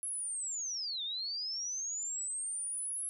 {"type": "linear two-way sweep", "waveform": "sine", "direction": "down then up", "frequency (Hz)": [11000, 3520, 11000], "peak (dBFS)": -35, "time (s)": [0.03, 3.09], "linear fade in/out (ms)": 0, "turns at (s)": 1.03, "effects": []}